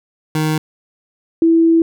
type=tone pair in turn; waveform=25% pulse / sine; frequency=155.56 / 329.6 Hz; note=D#3 / E4; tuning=0 / 0 cents; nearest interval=octave + minor second; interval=1300 cents; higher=second; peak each=-11 / -8 dBFS; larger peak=second; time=0.35-0.58 / 1.42-1.82 s; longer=second; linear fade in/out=2 ms; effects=none